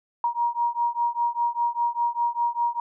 sine beating tone pair, 945 / 950 Hz, A#5 / A#5, +23 / +33 cents, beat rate 5 Hz, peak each -25 dBFS, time 0.24-2.8 s, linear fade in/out 2 ms, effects none

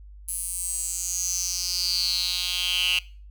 10% pulse tone with high-pass filter sweep, 180 Hz, F#3, 47 cents flat, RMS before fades -27 dBFS, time 0.28-2.99 s, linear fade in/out 5 ms, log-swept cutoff 10000 to 2800 Hz, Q 7.2, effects noise-tail reverb RT60 0.4 s tail -21 dB re dry + added 50 Hz sine -42 dBFS peak until 3.3 s

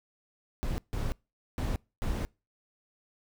brown noise bursts at uneven times, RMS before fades -31 dBFS, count 4, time 0.63-0.78 / 0.93-1.12 / 1.58-1.76 / 2.02-2.25 s, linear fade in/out 0 ms, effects noise-tail reverb RT60 0.3 s tail -26 dB re dry

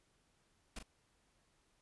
pink noise with echo, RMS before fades -45 dBFS, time 0.76-0.79 s, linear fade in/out 5 ms, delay 38 ms, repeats 1, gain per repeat -7 dB, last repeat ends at 0.828 s, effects pink hiss -75 dBFS RMS until 1.81 s + resampled to 24000 Hz

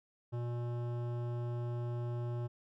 sine tone with hard clipping, 120 Hz, B2, 49 cents flat, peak -37 dBFS, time 0.32-2.48 s, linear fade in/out 20 ms, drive 15 dB, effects none

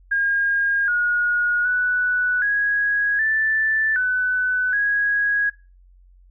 sine tone with pitch steps, 1622 / 1444 / 1482 / 1657 / 1762 / 1501 / 1655 Hz, G#6 / F#6 / F#6 / G#6 / A6 / F#6 / G#6, -41 / -43 / +2 / -4 / +2 / +24 / -6 cents, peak -17 dBFS, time 0.11-5.5 s, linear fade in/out 10 ms, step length 770 ms, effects noise-tail reverb RT60 0.3 s tail -19 dB re dry + added 45 Hz sine -48 dBFS peak until 6.3 s

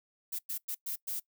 violet noise bursts at uneven times, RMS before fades -36 dBFS, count 5, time 0.32-0.39 / 0.49-0.58 / 0.68-0.75 / 0.86-0.96 / 1.07-1.2 s, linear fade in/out 10 ms, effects noise-tail reverb RT60 0.1 s tail -21 dB re dry

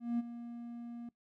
triangle tone with ADSR envelope, 236.5 Hz, A#3, 25 cents sharp, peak -26 dBFS, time 0-1.09 s, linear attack 190 ms, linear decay 25 ms, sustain -14 dB, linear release 3 ms, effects noise-tail reverb RT60 0.1 s tail -20 dB re dry + tanh soft clip ceiling -23 dBFS

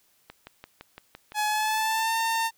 click train, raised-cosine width 0.3 ms, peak -25 dBFS, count 7, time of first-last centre 0.3-1.32 s, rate 5.88 Hz
sawtooth tone with pitch glide, 846 to 906.7 Hz, G#5 to A#5, +32 to -48 cents, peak -20 dBFS, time 1.34-2.51 s, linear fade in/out 50 ms, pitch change +120 cents, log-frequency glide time 1.46-2.18 s
effects white hiss -65 dBFS RMS until 2.57 s

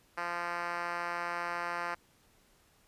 5% pulse tone with band-pass filter, 173.1 Hz, F3, 15 cents flat, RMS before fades -36 dBFS, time 0.17-1.95 s, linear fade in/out 10 ms, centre 1200 Hz, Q 0.87, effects pink hiss -66 dBFS RMS until 2.87 s + resampled to 32000 Hz

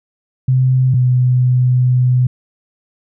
sine tone pair in turn, 129.2 / 125.88 Hz, C3 / B2, -21 / +33 cents, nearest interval unison, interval 46 cents, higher first, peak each -9 dBFS, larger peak neither, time 0.48-0.94 / 0.94-2.27 s, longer second, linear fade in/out 5 ms, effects none

